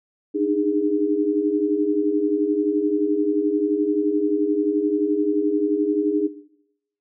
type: tone cluster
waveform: sine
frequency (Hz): 297.9 / 309.4 / 410.3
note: D4 / D#4 / G#4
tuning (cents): +25 / -10 / -21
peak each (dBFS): -23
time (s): 0.34-6.28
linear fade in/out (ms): 20
effects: noise-tail reverb RT60 0.8 s tail -17 dB re dry